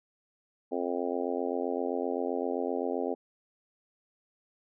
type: harmonic tone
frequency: 87.7 Hz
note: F2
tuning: 8 cents sharp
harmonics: 3 / 4 / 5 / 6 / 7 / 8 / 9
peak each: -35 / -36 / -34 / -37 / -38 / -41 / -40 dBFS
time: 0.71-3.15 s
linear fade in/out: 20 ms
effects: none